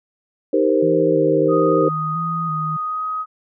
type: chord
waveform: sine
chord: C minor seventh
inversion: first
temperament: equal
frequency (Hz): 311.1 / 392 / 466.2 / 523.3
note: Eb4 / G4 / Bb4 / C5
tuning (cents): 0 / 0 / 0 / 0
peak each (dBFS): -19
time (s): 0.53-1.89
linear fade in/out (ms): 5
type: tone with vibrato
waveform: sine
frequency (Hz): 160.6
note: E3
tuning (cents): -45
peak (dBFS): -24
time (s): 0.82-2.77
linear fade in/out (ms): 10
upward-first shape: square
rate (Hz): 1.5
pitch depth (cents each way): 49
type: tone with pitch glide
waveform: sine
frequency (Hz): 1244.5 to 1259.7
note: D#6 to D#6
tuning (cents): 0 to +21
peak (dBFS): -21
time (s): 1.48-3.26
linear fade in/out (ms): 50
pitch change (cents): +21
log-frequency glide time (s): 2.84-3.05
effects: none